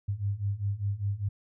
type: beating tone pair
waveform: sine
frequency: 98 / 103 Hz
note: G2 / G#2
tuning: 0 / -14 cents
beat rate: 5 Hz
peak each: -32 / -30 dBFS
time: 0.08-1.29 s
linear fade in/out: 10 ms
effects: none